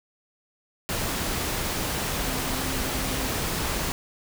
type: tone in noise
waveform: sine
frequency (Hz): 261.6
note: C4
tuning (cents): 0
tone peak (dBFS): -36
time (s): 2.26-3.28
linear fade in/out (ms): 0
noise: pink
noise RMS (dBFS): -28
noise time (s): 0.89-3.92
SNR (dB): -11
effects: none